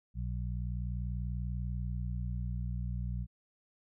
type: harmonic tone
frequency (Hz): 60.3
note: B1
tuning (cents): -41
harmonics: 1 / 2 / 3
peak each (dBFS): -35 / -38 / -43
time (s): 0.14-3.27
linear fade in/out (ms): 50
effects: none